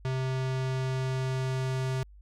square tone with low-pass filter sweep, 130.81 Hz, C3, in tune, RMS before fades -30 dBFS, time 0.05-2.03 s, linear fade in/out 0 ms, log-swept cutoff 5200 to 8600 Hz, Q 0.72, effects added 50 Hz sine -49 dBFS peak until 2.21 s

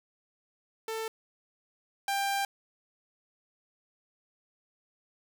sawtooth tone pair in turn, 444.9 / 792.7 Hz, A4 / G5, +19 / +19 cents, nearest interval minor seventh, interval 1000 cents, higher second, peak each -29 / -24 dBFS, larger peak second, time 0.88-1.08 / 2.08-2.45 s, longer second, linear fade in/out 2 ms, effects none

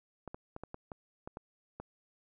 clicks, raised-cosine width 1 ms, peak -28 dBFS, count 9, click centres 0.277 / 0.345 / 0.564 / 0.636 / 0.744 / 0.918 / 1.275 / 1.371 / 1.8 s, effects none

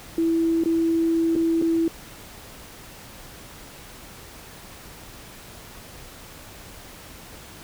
sine tone with dropouts, 329.6 Hz, E4, in tune, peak -18 dBFS, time 0.18-1.88 s, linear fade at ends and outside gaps 2 ms, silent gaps 0.637-0.658 / 1.354-1.361 / 1.616-1.622 s, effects pink hiss -43 dBFS RMS until 7.63 s

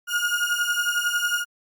35% pulse beating tone pair, 1425 / 1436 Hz, F6 / F6, +34 / +48 cents, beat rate 11 Hz, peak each -23 dBFS, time 0.07-1.45 s, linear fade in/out 50 ms, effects Opus 48 kbps

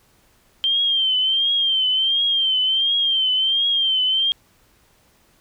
sine tone with vibrato, 3150 Hz, G7, 8 cents sharp, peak -16 dBFS, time 0.64-4.32 s, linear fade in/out 0 ms, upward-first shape triangle, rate 1.4 Hz, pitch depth 84 cents each way, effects pink hiss -58 dBFS RMS until 5.4 s

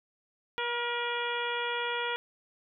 harmonic tone with a mistuned harmonic, 478.6 Hz, A#4, 46 cents sharp, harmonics 1 / 2 / 3 / 4 / 5 / 6 / 7, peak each -36 / -35 / -36 / -39 / -39 / -41 / -39 dBFS, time 0.58-2.16 s, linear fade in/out 0 ms, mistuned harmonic 3, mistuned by -21 cents, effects none

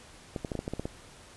clicks, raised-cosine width 2 ms, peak -19 dBFS, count 9, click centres 0.362 / 0.448 / 0.518 / 0.553 / 0.591 / 0.679 / 0.736 / 0.796 / 0.855 s, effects pink hiss -52 dBFS RMS until 1.36 s + resampled to 24000 Hz

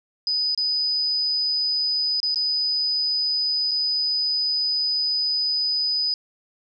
sine tone with dropouts, 4987 Hz, D#8, 3 cents sharp, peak -20 dBFS, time 0.27-6.14 s, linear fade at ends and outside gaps 1 ms, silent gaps 0.548-0.576 / 2.202-2.23 / 2.345-2.358 / 3.711-3.715 s, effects none

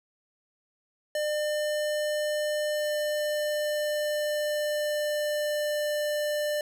square tone with pitch glide, 600 to 595.5 Hz, D5 to D5, +37 to +24 cents, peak -27 dBFS, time 1.15-6.61 s, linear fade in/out 2 ms, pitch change -13 cents, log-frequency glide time 2.64-5.92 s, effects none

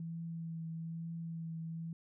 sine tone with vibrato, 164.7 Hz, E3, 1 cent flat, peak -39 dBFS, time 0-1.93 s, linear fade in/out 2 ms, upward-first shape triangle, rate 1.1 Hz, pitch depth 21 cents each way, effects none

